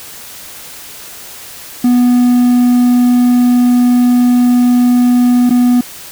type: tone with dropouts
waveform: triangle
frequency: 245.5 Hz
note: B3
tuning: 10 cents flat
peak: -4 dBFS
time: 1.84-5.81 s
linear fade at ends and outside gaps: 5 ms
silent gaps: 5.496-5.505 s
effects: white hiss -31 dBFS RMS until 6.11 s